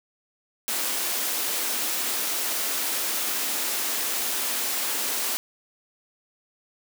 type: high-pass noise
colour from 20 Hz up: white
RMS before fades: -27 dBFS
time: 0.68-5.37 s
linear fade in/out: 0 ms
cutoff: 220 Hz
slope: 48 dB/octave
effects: none